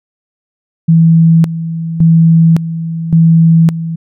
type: tone with tremolo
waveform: sine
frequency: 164.2 Hz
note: E3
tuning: 6 cents flat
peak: -3 dBFS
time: 0.88-3.96 s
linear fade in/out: 10 ms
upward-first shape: square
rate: 0.89 Hz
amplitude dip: 75%
effects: none